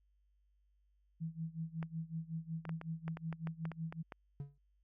sine tone with tremolo, 162.4 Hz, E3, 26 cents flat, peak -36 dBFS, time 1.2-4.03 s, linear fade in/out 20 ms, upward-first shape sine, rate 5.4 Hz, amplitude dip 90%
clicks, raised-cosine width 0.5 ms, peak -30 dBFS, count 12, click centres 1.828 / 2.653 / 2.693 / 2.814 / 3.08 / 3.171 / 3.327 / 3.472 / 3.654 / 3.717 / 3.925 / 4.122 s
triangle tone with exponential decay, 141.6 Hz, C#3, 37 cents sharp, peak -35 dBFS, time 4.4-4.58 s, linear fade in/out 0 ms, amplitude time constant 39 ms
effects added 50 Hz sine -70 dBFS peak until 4.83 s

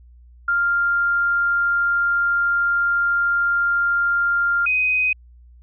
sine tone pair in turn, 1396.9 / 2507 Hz, F6 / D#7, 0 / +12 cents, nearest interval minor seventh, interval 1012 cents, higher second, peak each -16 dBFS, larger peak neither, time 0.48-4.66 / 4.66-5.13 s, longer first, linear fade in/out 5 ms, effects added 60 Hz sine -44 dBFS peak until 5.62 s

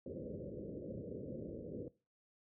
white low-pass noise, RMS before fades -45 dBFS, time 0.06-1.88 s, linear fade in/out 2 ms, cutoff 560 Hz, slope 96 dB/octave, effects noise-tail reverb RT60 0.3 s tail -19 dB re dry + high-pass 80 Hz 12 dB/octave

